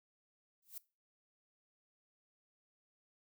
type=noise with exponential growth; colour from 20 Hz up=violet; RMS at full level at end=-42 dBFS; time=0.62-0.78 s; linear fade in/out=5 ms; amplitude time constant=34 ms; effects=noise-tail reverb RT60 0.3 s tail -20 dB re dry